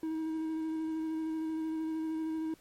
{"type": "tone with vibrato", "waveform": "triangle", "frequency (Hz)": 318.1, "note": "D#4", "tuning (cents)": 38, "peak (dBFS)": -30, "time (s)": [0.03, 2.54], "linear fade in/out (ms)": 2, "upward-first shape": "square", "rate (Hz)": 13, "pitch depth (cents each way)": 12, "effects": ["pink hiss -63 dBFS RMS until 2.6 s", "MP3 64 kbps"]}